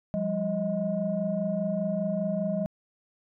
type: tone cluster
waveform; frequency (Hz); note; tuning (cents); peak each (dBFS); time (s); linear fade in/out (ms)
sine; 175.4 / 200.4 / 629; F3 / G3 / D#5; +8 / +38 / +19; -31 / -29 / -29; 0.14-2.66; 0
effects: tanh soft clip ceiling -17 dBFS